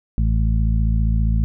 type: harmonic tone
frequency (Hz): 55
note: A1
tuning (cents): 0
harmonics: 1 / 2 / 3 / 4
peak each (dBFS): -16 / -22 / -26 / -28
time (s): 0.18-1.44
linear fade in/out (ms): 0
effects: none